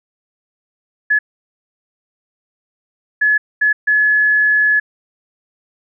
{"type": "tone bursts at uneven times", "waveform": "sine", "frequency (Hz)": 1705, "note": "G#6", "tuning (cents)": 45, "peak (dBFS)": -10, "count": 4, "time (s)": [[1.1, 1.19], [3.21, 3.38], [3.61, 3.73], [3.87, 4.8]], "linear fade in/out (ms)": 10, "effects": []}